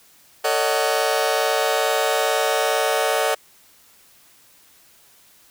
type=chord; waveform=sawtooth; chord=D# half-diminished seventh; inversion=second; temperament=just; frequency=448 / 560 / 622.3 / 746.7 Hz; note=A4 / C#5 / D#5 / F#5; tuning=+31 / +18 / 0 / +16 cents; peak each=-20 dBFS; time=0.44-3.35 s; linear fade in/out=10 ms; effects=white hiss -53 dBFS RMS until 5.5 s